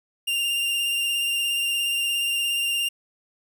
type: tone with vibrato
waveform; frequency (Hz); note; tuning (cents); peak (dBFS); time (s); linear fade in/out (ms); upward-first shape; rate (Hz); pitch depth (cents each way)
45% pulse; 2794; F7; 0; -22; 0.27-2.89; 10; sine; 17; 19
effects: none